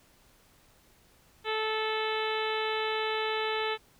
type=harmonic tone; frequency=436.8 Hz; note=A4; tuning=13 cents flat; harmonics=1 / 2 / 3 / 4 / 5 / 6 / 7 / 8 / 9; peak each=-32 / -35 / -37 / -38 / -39 / -40 / -40 / -41 / -42 dBFS; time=1.44-3.78 s; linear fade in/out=50 ms; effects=pink hiss -62 dBFS RMS until 3.99 s